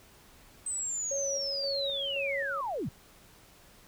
sine linear sweep, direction down, 8240 to 89.9 Hz, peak -31 dBFS, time 0.66-2.89 s, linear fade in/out 5 ms
sine tone with tremolo, 554.4 Hz, C#5, in tune, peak -32 dBFS, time 1.11-2.61 s, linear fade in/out 5 ms, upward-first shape square, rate 1.9 Hz, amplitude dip 45%
effects pink hiss -57 dBFS RMS until 3.87 s

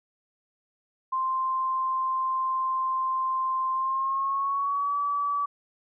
sine tone with pitch glide, 1046.5 to 1147.8 Hz, C6 to D6, 0 to -40 cents, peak -24 dBFS, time 1.12-5.46 s, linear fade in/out 10 ms, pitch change +160 cents, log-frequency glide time 3.73-4.97 s, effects none

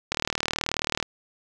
click train, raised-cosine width 0.2 ms, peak -7 dBFS, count 36, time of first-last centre 0.12-1.027 s, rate 38.6 Hz, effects 8-bit

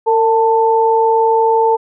sine tone pair together, 454.3 / 886.8 Hz, A#4 / A5, -45 / +13 cents, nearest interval octave, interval 1158 cents, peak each -12 dBFS, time 0.06-1.77 s, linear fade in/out 20 ms, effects none

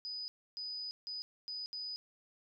sine tone bursts at uneven times, 4978 Hz, D#8, in tune, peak -39 dBFS, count 5, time 0.05-0.28 / 0.57-0.91 / 1.07-1.22 / 1.48-1.66 / 1.73-1.96 s, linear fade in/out 0 ms, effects none

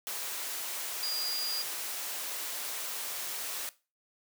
sine tone in noise, 4839 Hz, D#8, 49 cents flat, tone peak -31 dBFS, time 1.03-1.62 s, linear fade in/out 0 ms, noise white, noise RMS -37 dBFS, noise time 0.07-3.69 s, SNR +3 dB, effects noise-tail reverb RT60 0.3 s tail -18 dB re dry + high-pass 400 Hz 12 dB/octave

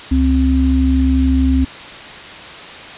sine tone pair together, 69.3 / 262.6 Hz, C#2 / C4, 0 / +6 cents, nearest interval octave + major seventh, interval 2306 cents, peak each -13 dBFS, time 0.11-1.65 s, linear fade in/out 10 ms, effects white hiss -32 dBFS RMS until 2.97 s + resampled to 8000 Hz

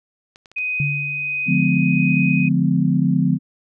clicks, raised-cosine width 0.2 ms, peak -27 dBFS, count 4, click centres 0.359 / 0.458 / 0.516 / 0.584 s
sine tone with tremolo, 2503 Hz, D#7, 10 cents sharp, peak -20 dBFS, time 0.56-2.49 s, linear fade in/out 10 ms, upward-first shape sine, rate 1.4 Hz, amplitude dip 25%
sine tone with exponential decay, 143.8 Hz, D3, 36 cents flat, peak -17 dBFS, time 0.8-1.68 s, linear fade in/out 2 ms, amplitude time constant 190 ms
sine chord, D diminished seventh, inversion none, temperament just, 146.83 / 176.2 / 211.4 / 253.7 Hz, D3 / F3 / Ab3 / Cb4, 0 / +16 / +31 / +47 cents, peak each -20 / -18 / -23 / -20 dBFS, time 1.46-3.39 s, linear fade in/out 50 ms
effects none

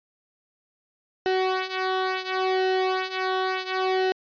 sawtooth tone with flanger, 375.1 Hz, F#4, 24 cents sharp, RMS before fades -25 dBFS, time 1.26-4.12 s, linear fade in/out 0 ms, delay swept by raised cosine 1.8 to 3.1 ms, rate 0.71 Hz, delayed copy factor -0.75, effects resampled to 11025 Hz

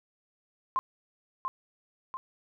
sine tone with echo, 1054 Hz, C6, 12 cents sharp, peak -24 dBFS, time 0.76-0.79 s, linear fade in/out 0 ms, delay 690 ms, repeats 2, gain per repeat -5 dB, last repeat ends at 2.17 s, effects none

